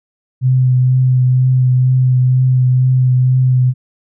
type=tone with vibrato; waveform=sine; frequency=127.9 Hz; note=C3; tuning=39 cents flat; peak=-8 dBFS; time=0.41-3.74 s; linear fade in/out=50 ms; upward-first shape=triangle; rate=2.1 Hz; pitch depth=19 cents each way; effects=none